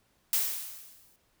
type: noise with exponential decay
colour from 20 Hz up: blue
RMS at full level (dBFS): -25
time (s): 0.33-1.16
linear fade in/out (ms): 1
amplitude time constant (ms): 180
effects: pink hiss -70 dBFS RMS until 1.4 s